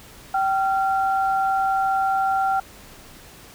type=tone pair together; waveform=sine; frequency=773.9 / 1379 Hz; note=G5 / F6; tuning=-22 / -22 cents; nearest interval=minor seventh; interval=1000 cents; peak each=-19 / -25 dBFS; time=0.34-2.6 s; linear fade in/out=5 ms; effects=pink hiss -45 dBFS RMS until 3.54 s